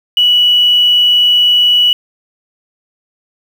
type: tone with quantisation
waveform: sine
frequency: 2942 Hz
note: F#7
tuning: 11 cents flat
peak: -6 dBFS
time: 0.17-1.93 s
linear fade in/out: 2 ms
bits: 5
effects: none